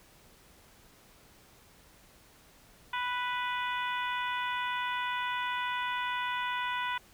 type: harmonic tone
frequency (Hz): 493.9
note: B4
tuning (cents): 0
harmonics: 2 / 3 / 4 / 5 / 6 / 7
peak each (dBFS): -33 / -37 / -39 / -41 / -43 / -44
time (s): 2.93-6.98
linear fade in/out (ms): 5
effects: pink hiss -59 dBFS RMS until 7.13 s